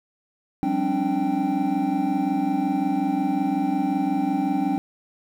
triangle tone cluster, 179.9 / 198.2 / 270.3 / 295.8 / 782 Hz, F#3 / G3 / C#4 / D4 / G5, -48 / +19 / -44 / +13 / -4 cents, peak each -31 / -27 / -23 / -23 / -26 dBFS, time 0.63-4.78 s, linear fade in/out 0 ms, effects 9-bit

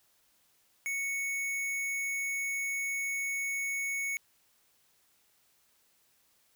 square tone, 2217 Hz, C#7, in tune, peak -32 dBFS, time 0.86-4.17 s, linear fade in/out 0 ms, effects white hiss -69 dBFS RMS until 6.55 s

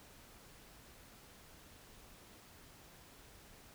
silence, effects pink hiss -59 dBFS RMS until 3.74 s

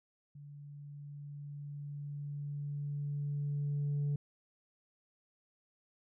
sine tone with level ramp, 144.4 Hz, D3, 29 cents flat, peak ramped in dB -48 to -28 dBFS, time 0.35-4.16 s, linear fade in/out 5 ms, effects tanh soft clip ceiling -29 dBFS

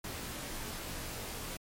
pink noise with comb filter, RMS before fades -41 dBFS, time 0.04-1.57 s, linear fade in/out 5 ms, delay 20 ms, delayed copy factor -1, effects MP3 64 kbps

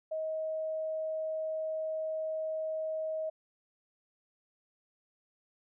sine tone, 632 Hz, D#5, 27 cents sharp, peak -32 dBFS, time 0.11-3.3 s, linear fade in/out 10 ms, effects none

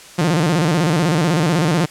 sawtooth tone with vibrato, 163.1 Hz, E3, 18 cents flat, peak -10 dBFS, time 0.18-1.86 s, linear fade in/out 10 ms, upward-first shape square, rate 16 Hz, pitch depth 140 cents each way, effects white hiss -40 dBFS RMS until 1.9 s + low-pass 9000 Hz 12 dB/octave

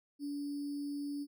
sine tone with sample-and-hold, 287 Hz, D4, 40 cents flat, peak -36 dBFS, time 0.19-1.27 s, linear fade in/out 50 ms, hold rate 4900 Hz, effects none

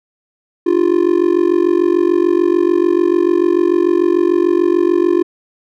triangle tone with amplitude modulation, 349.2 Hz, F4, in tune, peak -4 dBFS, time 0.66-5.23 s, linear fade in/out 10 ms, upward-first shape sine, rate 46.8 Hz, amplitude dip 95%, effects none

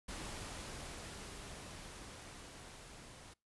pink noise with level ramp, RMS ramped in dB -45 to -55 dBFS, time 0.08-3.34 s, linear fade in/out 10 ms, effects noise-tail reverb RT60 0.3 s tail -26 dB re dry + resampled to 24000 Hz

